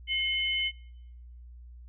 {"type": "tone pair together", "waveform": "sine", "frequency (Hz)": [2146, 3031], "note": ["C7", "F#7"], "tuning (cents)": [43, 41], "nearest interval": "tritone", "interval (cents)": 598, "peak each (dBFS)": [-30, -28], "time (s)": [0.07, 0.72], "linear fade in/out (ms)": 50, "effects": ["noise-tail reverb RT60 0.9 s tail -24 dB re dry", "added 60 Hz sine -45 dBFS peak until 1.88 s"]}